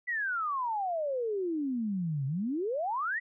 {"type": "exponential two-way sweep", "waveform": "sine", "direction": "down then up", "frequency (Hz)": [2001, 130.81, 2001], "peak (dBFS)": -29, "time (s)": [0.07, 3.2], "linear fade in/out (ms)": 20, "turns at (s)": 2.26, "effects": []}